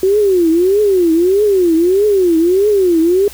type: tone with vibrato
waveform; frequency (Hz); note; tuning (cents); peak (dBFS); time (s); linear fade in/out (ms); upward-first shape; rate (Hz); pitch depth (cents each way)
sine; 369.2; F#4; -4; -8; 0.03-3.28; 2; triangle; 1.6; 260
effects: added 60 Hz sine -38 dBFS peak until 3.33 s + white hiss -35 dBFS RMS until 3.33 s